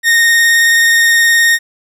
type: tone with vibrato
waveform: 40% pulse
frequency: 1849 Hz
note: A#6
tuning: 15 cents flat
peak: -6 dBFS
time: 0.03-1.59 s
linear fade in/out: 50 ms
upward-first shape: sine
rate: 19 Hz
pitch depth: 14 cents each way
effects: resampled to 32000 Hz + 8-bit